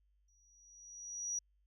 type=tone with exponential growth; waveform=sine; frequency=5800 Hz; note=F#8; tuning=35 cents flat; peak=-33 dBFS; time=0.28-1.39 s; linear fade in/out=5 ms; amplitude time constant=240 ms; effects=tanh soft clip ceiling -29 dBFS + added 50 Hz sine -70 dBFS peak until 1.66 s